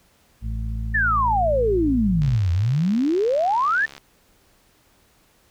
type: harmonic tone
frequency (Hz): 55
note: A1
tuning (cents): 0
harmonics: 1 / 2 / 3 / 4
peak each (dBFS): -25 / -30 / -44 / -37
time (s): 0.41-2.39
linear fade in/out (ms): 50
type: exponential two-way sweep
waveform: sine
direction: down then up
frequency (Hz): 1829 to 83.4 to 1829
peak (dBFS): -17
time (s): 0.94-3.86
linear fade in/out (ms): 10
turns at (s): 2.52
type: click train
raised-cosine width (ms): 0.2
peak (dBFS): -22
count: 124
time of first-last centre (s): 2.22-3.98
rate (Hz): 69.9
effects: pink hiss -59 dBFS RMS until 5.5 s